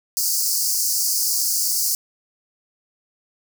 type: high-pass noise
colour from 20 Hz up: pink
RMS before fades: -21 dBFS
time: 0.17-1.95 s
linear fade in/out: 0 ms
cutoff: 4600 Hz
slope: 96 dB/octave
effects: none